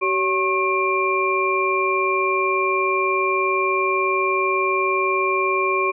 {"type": "tone cluster", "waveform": "sine", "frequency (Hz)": [381.6, 565, 1083, 2377], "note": ["G4", "C#5", "C#6", "D7"], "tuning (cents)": [-47, 33, -41, 20], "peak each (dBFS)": [-22, -30, -21, -23], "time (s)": [0.01, 5.92], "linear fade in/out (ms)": 20, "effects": []}